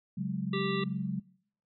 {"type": "chord", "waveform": "sine", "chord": "C# suspended fourth", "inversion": "none", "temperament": "equal", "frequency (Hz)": [138.59, 185, 207.7], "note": ["C#3", "F#3", "G#3"], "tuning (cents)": [0, 0, 0], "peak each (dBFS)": [-37, -33, -36], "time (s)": [0.17, 1.2], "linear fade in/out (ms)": 10}
{"type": "harmonic tone", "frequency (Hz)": 392, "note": "G4", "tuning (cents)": 0, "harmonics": [1, 3, 5, 7, 9, 10], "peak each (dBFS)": [-33, -38, -40, -41, -43, -43], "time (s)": [0.53, 0.84], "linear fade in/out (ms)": 5}
{"effects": ["noise-tail reverb RT60 0.6 s tail -22 dB re dry"]}